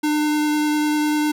square tone with vibrato, 300.9 Hz, D4, 42 cents sharp, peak -18 dBFS, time 0.03-1.32 s, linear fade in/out 10 ms, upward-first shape sine, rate 10 Hz, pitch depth 8 cents each way, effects none

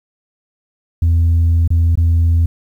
sine tone with dropouts, 83.5 Hz, E2, 23 cents sharp, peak -7 dBFS, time 1.02-2.46 s, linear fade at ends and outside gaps 5 ms, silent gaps 1.677-1.704 / 1.955-1.974 s, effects tanh soft clip ceiling -8 dBFS + 8-bit

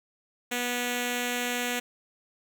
5% pulse tone with notch filter, 244.4 Hz, B3, 18 cents flat, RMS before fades -30 dBFS, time 0.51-1.8 s, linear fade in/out 10 ms, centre 1100 Hz, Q 1.6, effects none

